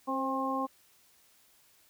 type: harmonic tone with a mistuned harmonic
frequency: 267.2 Hz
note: C4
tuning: 36 cents sharp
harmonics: 1 / 2 / 3 / 4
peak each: -34 / -37 / -36 / -33 dBFS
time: 0.07-0.67 s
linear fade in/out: 20 ms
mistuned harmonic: 2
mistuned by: -23 cents
effects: white hiss -64 dBFS RMS until 1.89 s